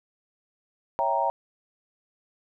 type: chord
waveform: sine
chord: C# diminished seventh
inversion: none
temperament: equal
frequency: 554.4 / 659.3 / 784 / 932.3 Hz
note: C#5 / E5 / G5 / Bb5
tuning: 0 / 0 / 0 / 0 cents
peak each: -30 / -29 / -28 / -25 dBFS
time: 0.99-1.3 s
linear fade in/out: 0 ms
effects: none